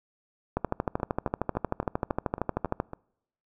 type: two click trains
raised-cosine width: 1 ms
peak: -12 / -22 dBFS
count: 30 / 8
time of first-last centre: 0.57-2.801 / 1-2.934 s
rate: 13 / 3.62 Hz
effects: noise-tail reverb RT60 0.8 s tail -26 dB re dry